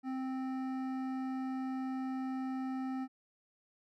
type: tone with hard clipping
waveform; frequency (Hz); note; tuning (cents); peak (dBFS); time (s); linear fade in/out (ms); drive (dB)
triangle; 261.6; C4; 0; -37; 0.03-3.08; 50; 16
effects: none